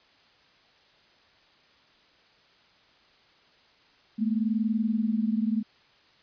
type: tone pair together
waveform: sine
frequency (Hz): 214.4 / 235.1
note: A3 / A#3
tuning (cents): -45 / +15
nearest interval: major second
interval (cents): 160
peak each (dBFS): -25 / -28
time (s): 4.18-5.63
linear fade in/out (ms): 20
effects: white hiss -60 dBFS RMS until 6.22 s + resampled to 11025 Hz